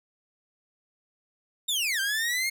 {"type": "linear two-way sweep", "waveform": "sawtooth", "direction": "down then up", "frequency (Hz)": [3729, 1552, 2165], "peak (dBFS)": -22, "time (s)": [1.68, 2.5], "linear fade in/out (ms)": 10, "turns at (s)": 2, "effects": []}